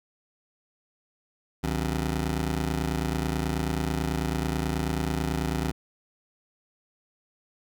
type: ring-modulated tone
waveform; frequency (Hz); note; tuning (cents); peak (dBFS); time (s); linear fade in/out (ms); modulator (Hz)
20% pulse; 110; A2; 0; -18; 1.63-5.72; 10; 40.4
effects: none